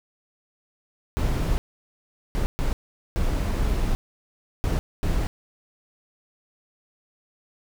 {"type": "noise bursts at uneven times", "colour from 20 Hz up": "brown", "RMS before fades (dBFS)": -23, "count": 6, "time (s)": [[1.17, 1.58], [2.35, 2.46], [2.59, 2.73], [3.16, 3.95], [4.64, 4.79], [5.03, 5.27]], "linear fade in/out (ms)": 0, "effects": []}